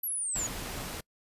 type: exponential sweep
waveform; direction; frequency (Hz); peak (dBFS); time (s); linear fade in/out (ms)
sine; down; 12000 to 6645; -30; 0.03-0.47; 5
type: noise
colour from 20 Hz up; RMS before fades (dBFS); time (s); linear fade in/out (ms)
pink; -38; 0.35-1.01; 10
effects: noise-tail reverb RT60 0.1 s tail -26 dB re dry + resampled to 32000 Hz